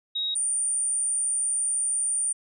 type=tone pair in turn; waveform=sine; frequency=3792 / 9066 Hz; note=A#7 / C#9; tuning=+29 / +38 cents; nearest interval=octave + minor third; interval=1509 cents; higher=second; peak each=-25 / -23 dBFS; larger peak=second; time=0.15-0.35 / 0.35-2.33 s; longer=second; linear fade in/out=10 ms; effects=none